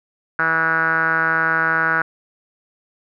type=tone with low-pass filter; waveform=5% pulse; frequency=162.5 Hz; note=E3; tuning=24 cents flat; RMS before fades=-18 dBFS; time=0.39-2.02 s; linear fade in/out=2 ms; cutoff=1500 Hz; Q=8.2; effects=none